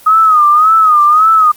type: tone with vibrato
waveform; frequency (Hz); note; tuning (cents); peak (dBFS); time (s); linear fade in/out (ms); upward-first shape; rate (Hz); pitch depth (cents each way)
sine; 1249; D#6; +6; -4; 0.06-1.52; 10; sine; 1.8; 95
effects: white hiss -39 dBFS RMS until 1.56 s + Opus 32 kbps